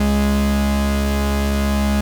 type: tone pair together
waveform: 45% pulse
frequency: 69.09 / 207.7 Hz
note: C#2 / G#3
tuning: -5 / 0 cents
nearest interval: octave + perfect fifth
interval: 1905 cents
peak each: -18 dBFS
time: 0-2.01 s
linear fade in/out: 5 ms
effects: none